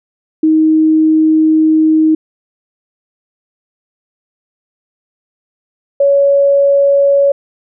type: tone pair in turn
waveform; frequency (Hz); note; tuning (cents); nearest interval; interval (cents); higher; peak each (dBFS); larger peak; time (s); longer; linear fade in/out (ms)
sine; 314.5 / 560.4; D#4 / C#5; +19 / +19; minor seventh; 1000; second; -6; neither; 0.43-2.15 / 6-7.32; first; 5
effects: none